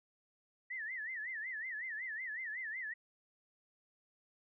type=tone with vibrato; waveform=sine; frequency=1887 Hz; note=A#6; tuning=21 cents sharp; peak=-39 dBFS; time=0.7-2.94 s; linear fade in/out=10 ms; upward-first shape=sine; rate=5.4 Hz; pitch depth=180 cents each way; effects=none